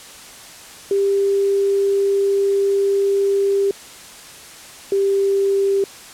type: tone pair in turn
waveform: sine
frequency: 396.3 / 394.1 Hz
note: G4 / G4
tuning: +19 / +9 cents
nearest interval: unison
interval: 10 cents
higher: first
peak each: -14 dBFS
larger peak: neither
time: 0.91-3.71 / 4.92-5.84 s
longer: first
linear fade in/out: 2 ms
effects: white hiss -39 dBFS RMS until 6.13 s + low-pass 10000 Hz 12 dB/octave